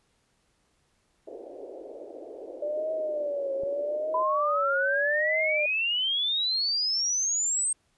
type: band-pass noise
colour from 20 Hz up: white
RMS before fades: -42 dBFS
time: 1.27-4.23 s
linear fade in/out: 5 ms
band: 320 to 620 Hz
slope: 48 dB/octave
type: tone with vibrato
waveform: sine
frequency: 587.3 Hz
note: D5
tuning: in tune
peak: -27 dBFS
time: 2.62-5.66 s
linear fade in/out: 5 ms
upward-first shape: triangle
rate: 0.81 Hz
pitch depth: 140 cents each way
type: click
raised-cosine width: 2 ms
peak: -29 dBFS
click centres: 3.635 s
type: exponential sweep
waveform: sine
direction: up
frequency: 987.8 to 8480 Hz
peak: -24 dBFS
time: 4.14-7.73 s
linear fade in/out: 5 ms
effects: pink hiss -70 dBFS RMS until 7.97 s + resampled to 24000 Hz